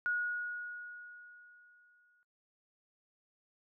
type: tone with exponential decay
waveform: sine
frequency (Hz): 1450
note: F#6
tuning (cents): -35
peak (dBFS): -29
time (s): 0.06-2.23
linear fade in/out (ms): 0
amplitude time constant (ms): 470
effects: noise-tail reverb RT60 0.1 s tail -17 dB re dry